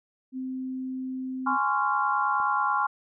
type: tone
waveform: sine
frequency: 259.4 Hz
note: C4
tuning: 15 cents flat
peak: -30 dBFS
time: 0.32-1.58 s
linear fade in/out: 50 ms
type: chord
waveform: sine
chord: Db major seventh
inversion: second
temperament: just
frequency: 831.5 / 1039.4 / 1108.7 / 1385.9 Hz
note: Ab5 / C6 / Db6 / F6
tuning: +2 / -12 / 0 / -14 cents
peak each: -28 dBFS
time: 1.46-2.87 s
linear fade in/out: 10 ms
type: click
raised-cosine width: 1 ms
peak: -31 dBFS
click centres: 2.401 s
effects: none